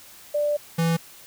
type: tone pair in turn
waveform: sine / square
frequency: 589 / 165.9 Hz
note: D5 / E3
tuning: +5 / +11 cents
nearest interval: octave + minor seventh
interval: 2194 cents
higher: first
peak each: -20 dBFS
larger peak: neither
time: 0.34-0.57 / 0.78-0.97 s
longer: first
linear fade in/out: 10 ms
effects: white hiss -47 dBFS RMS until 1.26 s

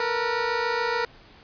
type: tone pair together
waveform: 15% pulse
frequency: 454.5 / 481.5 Hz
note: A#4 / B4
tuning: -44 / -44 cents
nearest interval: minor second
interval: 100 cents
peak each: -21 / -19 dBFS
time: 0-1.05 s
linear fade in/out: 2 ms
effects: pink hiss -51 dBFS RMS until 1.43 s + resampled to 11025 Hz

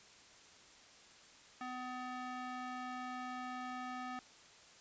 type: tone with band-pass filter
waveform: square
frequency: 252 Hz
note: B3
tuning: 35 cents sharp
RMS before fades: -44 dBFS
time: 1.61-4.19 s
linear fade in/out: 0 ms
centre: 1200 Hz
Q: 1.1
effects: white hiss -60 dBFS RMS until 4.8 s + resampled to 16000 Hz

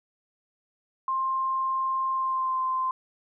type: tone with pitch glide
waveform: sine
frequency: 1056 to 1039.7 Hz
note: C6 to C6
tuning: +16 to -11 cents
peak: -24 dBFS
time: 1.08-2.91 s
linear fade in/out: 2 ms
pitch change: -27 cents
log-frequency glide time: 2.12-2.61 s
effects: none

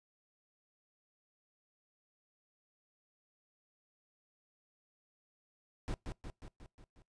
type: noise with echo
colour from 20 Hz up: brown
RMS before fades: -37 dBFS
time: 5.88-5.94 s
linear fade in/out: 0 ms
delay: 180 ms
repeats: 6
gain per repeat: -4 dB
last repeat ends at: 7.02 s
effects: noise-tail reverb RT60 0.2 s tail -24 dB re dry + resampled to 22050 Hz

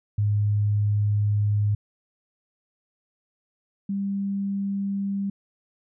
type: tone pair in turn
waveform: sine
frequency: 103.83 / 198.05 Hz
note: G#2 / G3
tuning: 0 / +18 cents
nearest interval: major seventh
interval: 1118 cents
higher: second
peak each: -19 / -24 dBFS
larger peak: first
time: 0.18-1.75 / 3.89-5.3 s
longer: first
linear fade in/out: 5 ms
effects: none

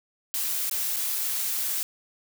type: noise with dropouts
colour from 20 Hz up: blue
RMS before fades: -28 dBFS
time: 0.34-1.83 s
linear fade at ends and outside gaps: 0 ms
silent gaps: 0.696-0.712 / 0.961-0.966 s
effects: none

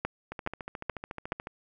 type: two click trains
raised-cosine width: 0.5 ms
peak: -14 / -22 dBFS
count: 4 / 17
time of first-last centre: 0.05-1.321 / 0.32-1.471 s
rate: 2.36 / 13.9 Hz
effects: none

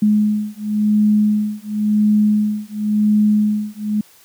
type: beating tone pair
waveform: sine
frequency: 210.4 / 211.34 Hz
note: G#3 / G#3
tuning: +23 / +30 cents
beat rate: 0.94 Hz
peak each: -16 dBFS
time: 0.02-4.01 s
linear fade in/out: 5 ms
effects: white hiss -49 dBFS RMS until 4.24 s + high-pass 80 Hz 12 dB/octave

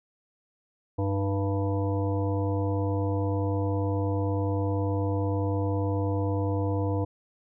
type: harmonic tone with a mistuned harmonic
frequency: 98 Hz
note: G2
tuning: in tune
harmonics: 1 / 3 / 5 / 7 / 9 / 10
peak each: -26 / -31 / -32 / -38 / -40 / -41 dBFS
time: 0.98-7.05 s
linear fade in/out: 10 ms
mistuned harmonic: 3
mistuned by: +55 cents
effects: none

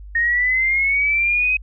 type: linear sweep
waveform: sine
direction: up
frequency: 1843 to 2537 Hz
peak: -15 dBFS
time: 0.15-1.57 s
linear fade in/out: 5 ms
effects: added 50 Hz sine -34 dBFS peak until 1.62 s

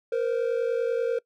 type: tone pair together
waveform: triangle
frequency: 466.8 / 517 Hz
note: A#4 / C5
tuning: +2 / -21 cents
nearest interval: major second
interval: 177 cents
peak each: -22 / -26 dBFS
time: 0.12-1.19 s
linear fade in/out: 5 ms
effects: noise-tail reverb RT60 0.1 s tail -23 dB re dry + tanh soft clip ceiling -15 dBFS

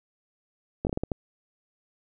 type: slowing click train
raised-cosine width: 2 ms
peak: -14 dBFS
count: 7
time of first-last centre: 0.85-1.118 s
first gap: 19 ms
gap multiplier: 1.34
effects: none

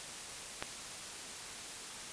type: click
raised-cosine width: 0.3 ms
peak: -19 dBFS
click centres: 0.625 s
effects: white hiss -45 dBFS RMS until 2.12 s + resampled to 22050 Hz

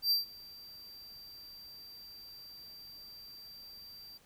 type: tone with ADSR envelope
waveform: square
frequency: 4699 Hz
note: D8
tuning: in tune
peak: -25 dBFS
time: 0.02-4.18 s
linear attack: 90 ms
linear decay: 140 ms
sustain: -24 dB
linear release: 12 ms
effects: pink hiss -64 dBFS RMS until 4.25 s

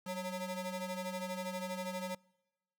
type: ring-modulated tone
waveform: 25% pulse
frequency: 366.4 Hz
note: F#4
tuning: 17 cents flat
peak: -31 dBFS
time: 0.06-2.15 s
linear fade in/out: 5 ms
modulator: 177 Hz
effects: noise-tail reverb RT60 1.0 s tail -26 dB re dry

